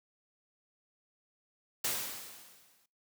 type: noise with exponential decay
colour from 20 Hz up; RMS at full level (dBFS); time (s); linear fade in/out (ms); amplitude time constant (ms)
white; -31; 1.84-2.86; 5; 220
effects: noise-tail reverb RT60 0.3 s tail -23 dB re dry + high-pass 100 Hz 12 dB/octave